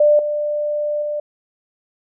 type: tone with level steps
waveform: sine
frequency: 594 Hz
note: D5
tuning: 20 cents sharp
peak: -9 / -18 / -20 dBFS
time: 0-1.2 s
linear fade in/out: 5 ms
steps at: 0.19 / 1.02 s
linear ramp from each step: 2 ms
effects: none